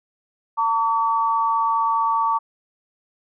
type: tone pair together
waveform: sine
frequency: 904.8 / 1140 Hz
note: A5 / C#6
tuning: +48 / +48 cents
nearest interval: major third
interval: 400 cents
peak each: -20 dBFS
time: 0.57-2.39 s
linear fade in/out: 20 ms
effects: none